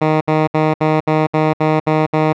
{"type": "tone bursts", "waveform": "10% pulse", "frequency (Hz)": 155.56, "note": "D#3", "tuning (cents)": 0, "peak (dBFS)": -3, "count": 9, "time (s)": [0.01, 2.33], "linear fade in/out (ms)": 10, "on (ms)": 200, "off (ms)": 65, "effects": ["low-pass 2000 Hz 12 dB/octave"]}